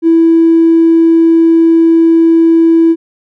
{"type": "tone with tanh clipping", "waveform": "triangle", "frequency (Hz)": 329.6, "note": "E4", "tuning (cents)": 0, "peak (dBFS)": -3, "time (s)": [0.02, 2.96], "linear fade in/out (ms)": 50, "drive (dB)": 1, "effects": []}